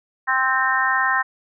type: harmonic tone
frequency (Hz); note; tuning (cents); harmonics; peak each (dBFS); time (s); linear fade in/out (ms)
261.6; C4; 0; 3 / 4 / 5 / 6 / 7; -26 / -22 / -26 / -23 / -21; 0.27-1.23; 20
effects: none